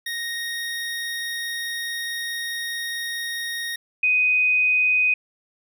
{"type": "tone pair in turn", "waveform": ["25% pulse", "sine"], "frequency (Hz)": [1864.7, 2499], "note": ["A#6", "D#7"], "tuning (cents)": [0, 7], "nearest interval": "perfect fourth", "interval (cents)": 507, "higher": "second", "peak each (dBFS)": [-23, -16], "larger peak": "second", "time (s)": [[0.06, 3.76], [4.03, 5.14]], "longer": "first", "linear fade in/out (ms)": 5, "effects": []}